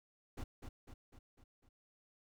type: noise with echo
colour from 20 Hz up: brown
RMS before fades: -42 dBFS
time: 0.37-0.44 s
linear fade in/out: 10 ms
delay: 250 ms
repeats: 5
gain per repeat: -5 dB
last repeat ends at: 1.69 s
effects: none